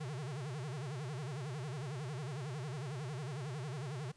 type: tone with vibrato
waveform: square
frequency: 138 Hz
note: C#3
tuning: 7 cents flat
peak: -40 dBFS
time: 0-4.12 s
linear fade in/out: 10 ms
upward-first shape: sine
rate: 11 Hz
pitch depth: 240 cents each way
effects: pink hiss -68 dBFS RMS until 4.16 s + resampled to 22050 Hz